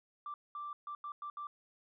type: tone bursts at uneven times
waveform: sine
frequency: 1174.7 Hz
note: D6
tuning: in tune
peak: -39 dBFS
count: 6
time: 0.26-0.34 / 0.55-0.73 / 0.87-0.95 / 1.04-1.12 / 1.22-1.3 / 1.37-1.47 s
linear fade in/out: 2 ms
effects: tanh soft clip ceiling -35 dBFS